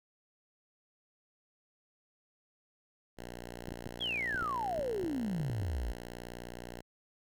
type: tone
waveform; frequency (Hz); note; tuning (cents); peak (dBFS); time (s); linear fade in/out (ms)
5% pulse; 59.7; A#1; +42; -32; 3.17-6.82; 20
type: clicks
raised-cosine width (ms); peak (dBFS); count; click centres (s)
3; -28; 10; 3.684 / 3.72 / 3.865 / 4.346 / 4.424 / 4.791 / 5.039 / 5.404 / 5.499 / 5.623
type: exponential sweep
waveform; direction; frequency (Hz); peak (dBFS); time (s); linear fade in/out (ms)
sine; down; 3439 to 49; -32; 4-5.93; 20
effects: none